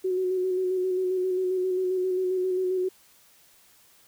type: tone with vibrato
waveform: sine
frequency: 370 Hz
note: F#4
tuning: in tune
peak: -23 dBFS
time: 0.04-2.89 s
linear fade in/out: 10 ms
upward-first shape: square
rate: 7.5 Hz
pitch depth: 22 cents each way
effects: white hiss -58 dBFS RMS until 4.07 s